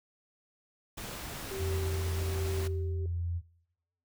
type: noise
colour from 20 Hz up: pink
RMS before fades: -41 dBFS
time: 0.97-2.68 s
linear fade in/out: 10 ms
type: tone with tremolo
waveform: sine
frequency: 385.8 Hz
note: G4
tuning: 28 cents flat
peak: -34 dBFS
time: 1.51-3.06 s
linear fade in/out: 2 ms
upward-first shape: triangle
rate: 1.2 Hz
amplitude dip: 60%
type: tone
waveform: sine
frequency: 85.9 Hz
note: F2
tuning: 28 cents flat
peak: -30 dBFS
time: 1.58-3.42 s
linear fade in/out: 50 ms
effects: noise-tail reverb RT60 0.8 s tail -20 dB re dry